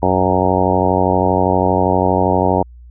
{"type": "harmonic tone with a mistuned harmonic", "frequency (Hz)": 92.5, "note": "F#2", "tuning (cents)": 0, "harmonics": [1, 2, 3, 4, 5, 6, 7, 8, 9, 10], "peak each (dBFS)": [-21, -21, -21, -21, -21, -21, -21, -21, -21, -21], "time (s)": [0.02, 2.63], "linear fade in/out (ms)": 10, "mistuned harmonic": 1, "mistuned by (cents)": -38, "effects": ["added 60 Hz sine -36 dBFS peak until 2.9 s"]}